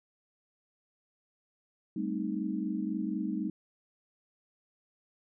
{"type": "chord", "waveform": "sine", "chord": "A half-diminished seventh", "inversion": "third", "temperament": "equal", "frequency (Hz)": [196, 220, 261.6, 311.1], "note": ["G3", "A3", "C4", "Eb4"], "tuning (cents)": [0, 0, 0, 0], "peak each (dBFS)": [-35, -36, -39, -35], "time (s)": [1.96, 3.5], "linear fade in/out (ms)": 5, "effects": []}